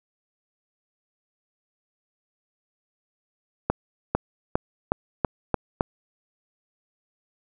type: accelerating click train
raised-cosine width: 1 ms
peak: -6 dBFS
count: 7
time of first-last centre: 3.7-5.809 s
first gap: 450 ms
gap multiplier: 0.9
effects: none